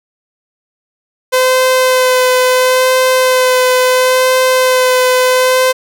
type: tone with vibrato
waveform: sawtooth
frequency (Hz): 511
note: C5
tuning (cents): -41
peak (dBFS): -4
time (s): 1.32-5.73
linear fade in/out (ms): 20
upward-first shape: sine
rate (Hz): 0.73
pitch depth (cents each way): 14
effects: none